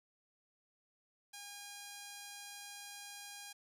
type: tone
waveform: 5% pulse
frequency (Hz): 813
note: G#5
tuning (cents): -37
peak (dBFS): -36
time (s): 1.33-3.53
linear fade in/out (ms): 10
effects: none